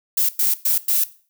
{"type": "noise bursts at uneven times", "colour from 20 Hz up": "violet", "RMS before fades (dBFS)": -18, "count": 4, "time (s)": [[0.17, 0.29], [0.39, 0.54], [0.65, 0.78], [0.88, 1.04]], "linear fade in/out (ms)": 5, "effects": ["noise-tail reverb RT60 0.4 s tail -17 dB re dry"]}